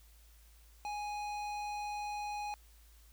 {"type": "tone with hard clipping", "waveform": "sine", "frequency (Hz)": 830.6, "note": "G#5", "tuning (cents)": 0, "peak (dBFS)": -39, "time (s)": [0.85, 2.54], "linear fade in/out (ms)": 0, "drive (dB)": 14, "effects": ["added 55 Hz sine -58 dBFS peak until 3.12 s", "white hiss -66 dBFS RMS until 3.12 s"]}